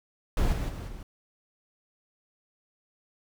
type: noise with level steps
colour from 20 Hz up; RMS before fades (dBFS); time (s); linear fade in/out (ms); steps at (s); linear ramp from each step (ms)
brown; -25 / -30 / -36 / -41; 0.37-1.03; 2; 0.52 / 0.68 / 0.87; 20
effects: none